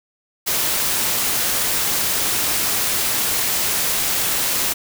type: noise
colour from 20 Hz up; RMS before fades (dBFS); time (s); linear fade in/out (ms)
white; -20; 0.46-4.74; 20
effects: none